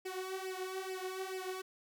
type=tone with flanger; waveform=sawtooth; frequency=375.8 Hz; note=F#4; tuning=27 cents sharp; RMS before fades=-41 dBFS; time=0.05-1.62 s; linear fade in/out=10 ms; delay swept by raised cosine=0.38 to 3.58 ms; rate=2.3 Hz; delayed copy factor=+0.85; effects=none

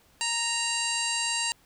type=harmonic tone with a mistuned harmonic; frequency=929 Hz; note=A#5; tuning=6 cents flat; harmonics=1 / 2 / 3 / 4 / 5 / 6 / 7 / 8 / 9 / 10; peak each=-35 / -36 / -31 / -37 / -33 / -44 / -41 / -33 / -38 / -40 dBFS; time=0.21-1.52 s; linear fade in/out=0 ms; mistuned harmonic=4; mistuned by=+97 cents; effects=pink hiss -61 dBFS RMS until 1.65 s

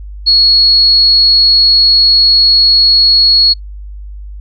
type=tone; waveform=sine; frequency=4340 Hz; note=C#8; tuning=37 cents flat; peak=-4 dBFS; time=0.26-3.54 s; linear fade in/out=20 ms; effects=noise-tail reverb RT60 0.1 s tail -26 dB re dry + added 50 Hz sine -24 dBFS peak until 4.4 s

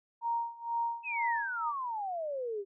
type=tone with tremolo; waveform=sine; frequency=933 Hz; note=A#5; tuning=1 cent sharp; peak=-28 dBFS; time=0.21-1.73 s; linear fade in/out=50 ms; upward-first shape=sine; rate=2.1 Hz; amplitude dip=90%
type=exponential sweep; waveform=sine; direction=down; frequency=2637 to 385.4 Hz; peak=-33 dBFS; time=1.03-2.65 s; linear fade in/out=50 ms
effects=none

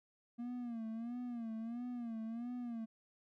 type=tone with vibrato; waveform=triangle; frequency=234.1 Hz; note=A#3; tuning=8 cents sharp; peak=-38 dBFS; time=0.38-2.86 s; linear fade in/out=20 ms; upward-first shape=sine; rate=1.5 Hz; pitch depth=94 cents each way; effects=none

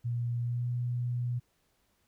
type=tone with pitch glide; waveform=sine; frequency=119.4 to 121.98 Hz; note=A#2 to B2; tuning=+42 to -21 cents; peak=-29 dBFS; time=0.04-1.4 s; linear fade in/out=20 ms; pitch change=+37 cents; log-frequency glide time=0.41-0.67 s; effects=pink hiss -73 dBFS RMS until 2.07 s

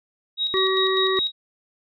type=tone with tremolo; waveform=sine; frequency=3800 Hz; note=A#7; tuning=33 cents sharp; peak=-20 dBFS; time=0.37-1.32 s; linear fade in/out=50 ms; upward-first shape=square; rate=5 Hz; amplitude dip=50%
type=harmonic tone; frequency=380 Hz; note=F#4; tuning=46 cents sharp; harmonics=1 / 3 / 5; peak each=-21 / -26 / -28 dBFS; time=0.54-1.19 s; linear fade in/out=0 ms
effects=none

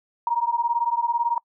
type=beating tone pair; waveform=sine; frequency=935 / 953 Hz; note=A#5 / A#5; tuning=+5 / +38 cents; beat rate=18 Hz; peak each=-23 dBFS; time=0.27-1.38 s; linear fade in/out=2 ms; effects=noise-tail reverb RT60 0.1 s tail -26 dB re dry

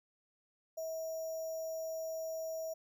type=tone with sample-and-hold; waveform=sine; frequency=644 Hz; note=E5; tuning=41 cents flat; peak=-37 dBFS; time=0.77-2.74 s; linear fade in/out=10 ms; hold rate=6300 Hz; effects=none

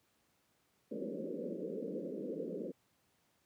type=band-pass noise; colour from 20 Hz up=white; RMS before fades=-41 dBFS; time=0.91-2.72 s; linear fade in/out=10 ms; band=170 to 550 Hz; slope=96 dB/octave; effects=pink hiss -75 dBFS RMS until 3.45 s + high-pass 100 Hz 12 dB/octave

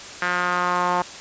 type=tone with band-pass filter sweep; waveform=sawtooth; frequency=178.4 Hz; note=F3; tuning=37 cents sharp; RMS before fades=-22 dBFS; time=0.22-1.02 s; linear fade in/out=2 ms; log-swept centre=1600 to 930 Hz; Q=3; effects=white hiss -37 dBFS RMS until 1.2 s + resampled to 16000 Hz

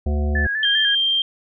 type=harmonic tone; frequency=73.42 Hz; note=D2; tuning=in tune; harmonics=1 / 3 / 5 / 7 / 9 / 10; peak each=-18 / -28 / -32 / -35 / -37 / -38 dBFS; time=0.06-0.47 s; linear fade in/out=5 ms
type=tone with vibrato; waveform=sine; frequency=1696 Hz; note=G#6; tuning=36 cents sharp; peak=-20 dBFS; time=0.35-0.95 s; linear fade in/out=5 ms; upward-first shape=square; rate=5 Hz; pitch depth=49 cents each way
type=tone; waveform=sine; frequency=3173 Hz; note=G7; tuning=20 cents sharp; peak=-16 dBFS; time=0.63-1.22 s; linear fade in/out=2 ms
effects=none

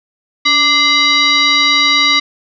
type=tone with frequency modulation; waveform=sine; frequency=2960 Hz; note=F#7; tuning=in tune; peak=-8 dBFS; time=0.45-2.2 s; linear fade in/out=10 ms; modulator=892 Hz; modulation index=2; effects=none

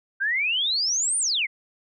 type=exponential two-way sweep; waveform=sine; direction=up then down; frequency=1537 to 9380 to 1994 Hz; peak=-21 dBFS; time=0.2-1.47 s; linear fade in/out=20 ms; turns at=1.18 s; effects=none

